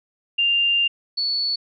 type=tone pair in turn; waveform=sine; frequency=2794 / 4435 Hz; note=F7 / C#8; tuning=0 / 0 cents; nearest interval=minor sixth; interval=800 cents; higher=second; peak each=-16 / -20 dBFS; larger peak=first; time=0.38-0.88 / 1.17-1.56 s; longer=first; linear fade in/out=10 ms; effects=none